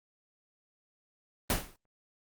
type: noise with exponential decay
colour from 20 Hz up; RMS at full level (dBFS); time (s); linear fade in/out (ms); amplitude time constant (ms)
pink; -23; 1.5-1.76; 1; 56
effects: Opus 24 kbps